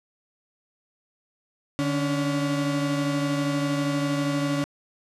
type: tone pair together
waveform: 35% pulse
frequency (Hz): 147.5 / 282.5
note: D3 / C#4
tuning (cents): +8 / +33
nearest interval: major seventh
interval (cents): 1125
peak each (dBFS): -26 / -23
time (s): 1.79-4.64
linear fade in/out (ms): 0
effects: low-pass 9000 Hz 12 dB/octave